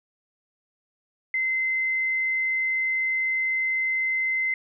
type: tone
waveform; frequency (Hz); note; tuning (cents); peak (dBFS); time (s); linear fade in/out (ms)
sine; 2064; C7; -24; -22; 1.34-4.54; 2
effects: none